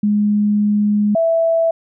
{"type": "tone pair in turn", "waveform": "sine", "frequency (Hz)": [207.9, 660], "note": ["G#3", "E5"], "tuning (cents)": [2, 2], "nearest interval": "octave + minor sixth", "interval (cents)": 2000, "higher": "second", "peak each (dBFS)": -12, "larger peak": "neither", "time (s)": [[0.03, 1.15], [1.15, 1.71]], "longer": "first", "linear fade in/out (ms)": 5, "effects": []}